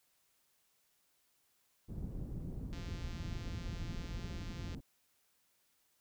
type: low-pass noise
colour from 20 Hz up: pink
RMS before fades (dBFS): -42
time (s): 1.88-4.81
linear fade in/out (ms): 20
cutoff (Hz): 220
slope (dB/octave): 12
type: click train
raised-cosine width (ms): 0.2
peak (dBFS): -36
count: 350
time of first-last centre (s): 2.73-4.747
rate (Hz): 173
effects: white hiss -75 dBFS RMS until 6 s